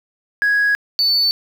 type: tone pair in turn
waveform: sine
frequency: 1661.2 / 4497 Hz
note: G#6 / C#8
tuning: 0 / +24 cents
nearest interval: octave + perfect fourth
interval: 1724 cents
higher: second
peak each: -11 dBFS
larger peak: neither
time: 0.42-0.75 / 0.99-1.31 s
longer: first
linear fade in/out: 0 ms
effects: tanh soft clip ceiling -11 dBFS + 7-bit